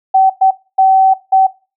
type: tone bursts at uneven times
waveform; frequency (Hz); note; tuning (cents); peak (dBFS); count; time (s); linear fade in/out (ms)
sine; 765; G5; -42; -5; 4; 0.14-0.3 / 0.41-0.51 / 0.78-1.14 / 1.32-1.47; 10
effects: noise-tail reverb RT60 0.3 s tail -19 dB re dry